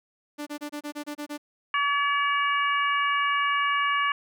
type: tone bursts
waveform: sawtooth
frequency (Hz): 294.5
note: D4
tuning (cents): +5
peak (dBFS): -28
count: 9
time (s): 0.38-1.379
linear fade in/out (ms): 20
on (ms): 87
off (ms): 27
type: harmonic tone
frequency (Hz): 570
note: C#5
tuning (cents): +48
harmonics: 2 / 3 / 4 / 5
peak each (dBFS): -24 / -28 / -30 / -32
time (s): 1.74-4.12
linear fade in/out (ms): 2
effects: none